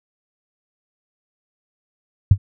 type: tone with exponential decay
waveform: sine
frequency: 98 Hz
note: G2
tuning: in tune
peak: -3 dBFS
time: 2.31-2.38 s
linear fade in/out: 5 ms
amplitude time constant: 15 ms
effects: none